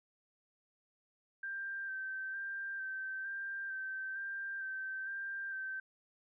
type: tone with vibrato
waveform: sine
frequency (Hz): 1568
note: G6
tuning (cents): 0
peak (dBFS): -38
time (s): 1.43-5.8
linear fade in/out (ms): 5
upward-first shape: square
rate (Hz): 1.1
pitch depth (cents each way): 19
effects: none